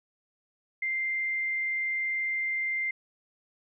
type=tone; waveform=sine; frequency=2093 Hz; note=C7; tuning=in tune; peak=-27 dBFS; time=0.82-2.91 s; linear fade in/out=5 ms; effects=none